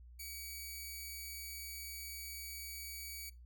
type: tone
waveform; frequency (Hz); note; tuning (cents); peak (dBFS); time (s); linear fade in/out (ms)
5% pulse; 2272; C#7; +42; -35; 0.19-3.3; 10
effects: noise-tail reverb RT60 0.2 s tail -17 dB re dry + added 60 Hz sine -53 dBFS peak until 3.45 s